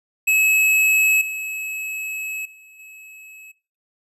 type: tone with level steps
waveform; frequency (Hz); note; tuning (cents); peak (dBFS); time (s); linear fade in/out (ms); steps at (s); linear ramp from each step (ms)
square; 2578; E7; -39; -15 / -27 / -46 / -41; 0.27-3.52; 10; 1.21 / 2.45 / 2.79; 5
effects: noise-tail reverb RT60 0.4 s tail -22 dB re dry + resampled to 32000 Hz